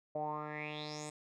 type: tone with low-pass filter sweep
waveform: 10% pulse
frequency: 150.9 Hz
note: D3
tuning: 47 cents sharp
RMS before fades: -41 dBFS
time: 0.15-1.1 s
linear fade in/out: 5 ms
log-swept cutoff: 620 to 8400 Hz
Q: 7
effects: none